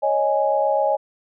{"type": "chord", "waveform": "sine", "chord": "C# suspended second", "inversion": "none", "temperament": "equal", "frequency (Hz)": [554.4, 622.3, 830.6], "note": ["C#5", "D#5", "G#5"], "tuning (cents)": [0, 0, 0], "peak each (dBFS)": -21, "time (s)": [0.02, 0.97], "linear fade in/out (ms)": 20, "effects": []}